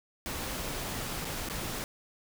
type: noise with dropouts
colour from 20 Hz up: pink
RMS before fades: -36 dBFS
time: 0.26-1.84 s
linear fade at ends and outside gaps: 0 ms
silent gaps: 1.246-1.252 / 1.488-1.498 s
effects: none